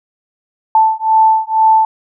sine beating tone pair, 880 / 882.1 Hz, A5 / A5, 0 / +4 cents, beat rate 2.1 Hz, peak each -11 dBFS, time 0.75-1.85 s, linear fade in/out 2 ms, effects none

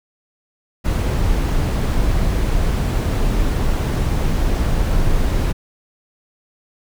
brown noise, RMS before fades -17 dBFS, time 0.84-5.53 s, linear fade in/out 20 ms, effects none

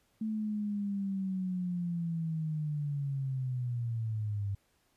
sine linear sweep, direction down, 220 to 98 Hz, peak -31 dBFS, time 0.21-4.55 s, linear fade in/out 5 ms, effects pink hiss -72 dBFS RMS until 4.96 s + resampled to 32000 Hz

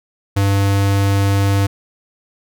square tone, 99.1 Hz, G2, 19 cents sharp, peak -13 dBFS, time 0.36-1.67 s, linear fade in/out 10 ms, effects none

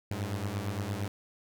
sawtooth beating tone pair, 96.7 / 105.4 Hz, G2 / G#2, -23 / +26 cents, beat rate 8.7 Hz, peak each -31 dBFS, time 0.11-1.08 s, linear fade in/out 0 ms, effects none

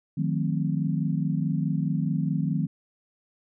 sine chord, D# diminished seventh, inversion none, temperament equal with one note detuned, 155.56 / 180.25 / 220 / 261.6 Hz, D#3 / F#3 / A3 / C4, 0 / -45 / 0 / 0 cents, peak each -26 / -28 / -32 / -32 dBFS, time 0.17-2.67 s, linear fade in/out 10 ms, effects none

